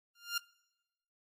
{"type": "tone with exponential growth", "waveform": "15% pulse", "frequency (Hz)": 1401, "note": "F6", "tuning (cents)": 5, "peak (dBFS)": -23, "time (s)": [0.15, 0.38], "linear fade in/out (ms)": 5, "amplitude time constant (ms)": 50, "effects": ["noise-tail reverb RT60 1.0 s tail -24 dB re dry", "AAC 48 kbps"]}